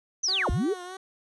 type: linear two-way sweep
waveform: sine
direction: down then up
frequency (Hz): 6272 to 34.15 to 445.9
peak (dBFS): -23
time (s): 0.23-0.74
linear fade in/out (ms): 10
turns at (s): 0.5
type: tone with vibrato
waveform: 15% pulse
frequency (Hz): 370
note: F#4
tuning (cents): 0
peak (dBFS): -31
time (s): 0.28-0.97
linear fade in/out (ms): 5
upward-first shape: triangle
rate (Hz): 3.2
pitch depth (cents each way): 82
effects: resampled to 24000 Hz